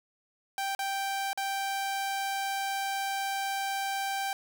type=tone with dropouts; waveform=sawtooth; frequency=784 Hz; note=G5; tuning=in tune; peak=-26 dBFS; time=0.58-4.33 s; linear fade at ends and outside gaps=1 ms; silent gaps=0.75-0.791 / 1.331-1.375 s; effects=none